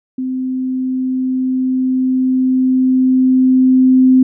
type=tone with level ramp; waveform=sine; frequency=258.2 Hz; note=C4; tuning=23 cents flat; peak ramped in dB=-17 to -5 dBFS; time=0.18-4.23 s; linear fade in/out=5 ms; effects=none